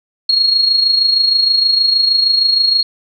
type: tone with amplitude modulation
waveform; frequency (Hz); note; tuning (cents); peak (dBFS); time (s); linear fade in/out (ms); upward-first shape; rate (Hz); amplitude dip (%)
sine; 4292; C8; +43; -7; 0.29-2.83; 5; sine; 26.4; 55
effects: none